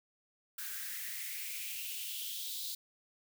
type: noise with high-pass filter sweep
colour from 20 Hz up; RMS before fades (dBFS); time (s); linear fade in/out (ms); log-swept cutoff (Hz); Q
blue; -41; 0.58-2.75; 5; 1500 to 4000; 4.8
effects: none